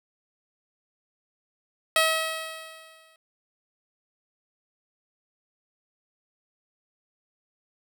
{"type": "tone with exponential decay", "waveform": "10% pulse", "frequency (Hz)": 642, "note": "E5", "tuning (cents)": -46, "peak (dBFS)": -9, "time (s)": [1.96, 3.16], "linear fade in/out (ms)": 2, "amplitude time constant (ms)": 260, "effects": []}